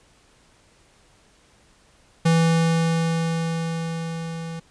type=tone with level ramp; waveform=square; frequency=164.81 Hz; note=E3; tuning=in tune; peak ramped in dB=-15 to -31 dBFS; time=2.25-4.6 s; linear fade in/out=10 ms; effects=pink hiss -57 dBFS RMS until 4.7 s + resampled to 22050 Hz